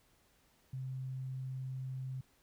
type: tone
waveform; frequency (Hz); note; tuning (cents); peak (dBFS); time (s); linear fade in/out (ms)
sine; 130.81; C3; 0; -38; 0.73-2.21; 5
effects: pink hiss -70 dBFS RMS until 2.42 s